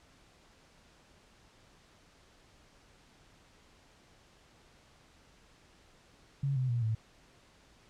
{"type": "tone with pitch steps", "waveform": "sine", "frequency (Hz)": [138.59, 128.56, 119.26, 110.64], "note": ["C#3", "C3", "A#2", "A2"], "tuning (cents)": [0, -30, 40, 10], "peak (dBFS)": -28, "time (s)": [6.43, 6.95], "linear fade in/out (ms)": 5, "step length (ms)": 130, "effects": ["pink hiss -62 dBFS RMS until 7.89 s", "low-pass 7000 Hz 12 dB/octave"]}